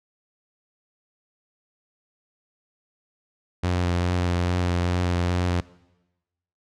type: tone with vibrato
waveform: sawtooth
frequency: 88.6 Hz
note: F2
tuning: 25 cents sharp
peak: -17 dBFS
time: 3.63-5.61 s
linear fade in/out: 10 ms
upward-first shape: sine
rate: 2.4 Hz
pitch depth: 19 cents each way
effects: noise-tail reverb RT60 1.0 s tail -21 dB re dry + low-pass 6000 Hz 12 dB/octave